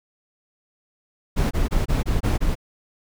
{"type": "noise bursts", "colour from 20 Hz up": "brown", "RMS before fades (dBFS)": -20, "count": 7, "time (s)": [1.36, 2.554], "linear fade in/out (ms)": 20, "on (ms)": 150, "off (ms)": 24, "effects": []}